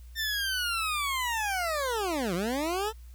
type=linear two-way sweep; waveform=20% pulse; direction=down then up; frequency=1810 to 164.5 to 452.7 Hz; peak=-23 dBFS; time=0.15-2.93 s; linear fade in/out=50 ms; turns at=2.34 s; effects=added 60 Hz sine -44 dBFS peak until 3.14 s + white hiss -63 dBFS RMS until 3.14 s